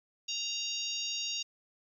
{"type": "harmonic tone with a mistuned harmonic", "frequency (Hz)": 932.3, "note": "A#5", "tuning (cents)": 0, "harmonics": [3, 4, 5, 6, 7], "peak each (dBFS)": [-38, -39, -40, -41, -41], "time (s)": [0.28, 1.43], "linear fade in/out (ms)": 10, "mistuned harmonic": 7, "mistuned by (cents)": 29, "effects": ["11-bit"]}